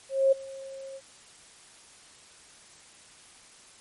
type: tone with ADSR envelope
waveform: sine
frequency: 539 Hz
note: C#5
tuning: 49 cents flat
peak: -16 dBFS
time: 0.09-1.01 s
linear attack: 230 ms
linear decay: 12 ms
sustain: -22 dB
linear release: 49 ms
effects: white hiss -53 dBFS RMS until 3.8 s + MP3 48 kbps